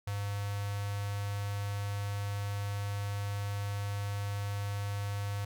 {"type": "tone with notch filter", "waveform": "square", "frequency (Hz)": 101.5, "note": "G#2", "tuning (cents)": -39, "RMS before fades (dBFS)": -35, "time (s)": [0.07, 5.45], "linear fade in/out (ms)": 5, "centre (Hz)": 280, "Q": 0.74, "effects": []}